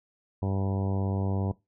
harmonic tone, 97.2 Hz, G2, 14 cents flat, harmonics 1 / 2 / 3 / 4 / 5 / 6 / 7 / 8 / 9 / 10, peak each -27 / -33 / -37 / -39 / -41 / -43 / -44 / -45 / -46 / -47 dBFS, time 0.42-1.52 s, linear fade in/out 5 ms, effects noise-tail reverb RT60 0.2 s tail -19 dB re dry

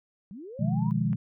sine linear sweep, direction up, 172.4 to 1002 Hz, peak -39 dBFS, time 0.31-0.91 s, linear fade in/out 0 ms
sine chord, F half-diminished seventh, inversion second, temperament equal with one note detuned, 123.47 / 153.6 / 174.61 / 207.7 Hz, Cb3 / Eb3 / F3 / Ab3, 0 / -22 / 0 / 0 cents, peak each -29 dBFS, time 0.59-1.16 s, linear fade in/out 10 ms
click, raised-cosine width 0.5 ms, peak -32 dBFS, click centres 1.131 s
effects none

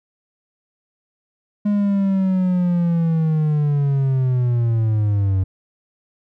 triangle linear sweep, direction down, 207.7 to 93.2 Hz, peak -13 dBFS, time 1.65-5.44 s, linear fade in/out 10 ms, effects none

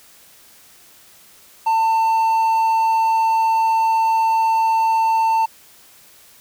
triangle tone, 896 Hz, A5, 31 cents sharp, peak -12 dBFS, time 1.66-5.46 s, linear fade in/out 10 ms, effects white hiss -48 dBFS RMS until 6.4 s

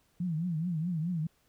sine tone with vibrato, 167.3 Hz, E3, 26 cents sharp, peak -29 dBFS, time 0.2-1.27 s, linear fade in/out 5 ms, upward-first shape triangle, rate 4.7 Hz, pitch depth 180 cents each way, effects pink hiss -70 dBFS RMS until 1.48 s

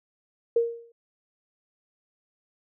sine tone with exponential decay, 466.2 Hz, A#4, in tune, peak -16 dBFS, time 0.56-0.92 s, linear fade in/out 5 ms, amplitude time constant 77 ms, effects none

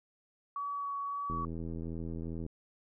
sine tone with vibrato, 1132 Hz, C#6, 36 cents sharp, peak -34 dBFS, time 0.56-1.45 s, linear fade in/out 2 ms, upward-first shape sine, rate 1.8 Hz, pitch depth 11 cents each way
click train, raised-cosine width 3 ms, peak -28 dBFS, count 97, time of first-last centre 1.3-2.464 s, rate 82.5 Hz
effects none

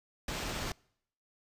pink noise with sample-and-hold, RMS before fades -37 dBFS, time 0.28-0.72 s, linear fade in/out 2 ms, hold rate 11025 Hz, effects noise-tail reverb RT60 0.7 s tail -26 dB re dry + resampled to 32000 Hz

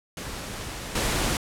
pink noise with level steps, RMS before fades -35 / -25 dBFS, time 0.17-1.37 s, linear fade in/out 2 ms, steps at 0.95 s, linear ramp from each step 5 ms, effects low-pass 11000 Hz 12 dB/octave

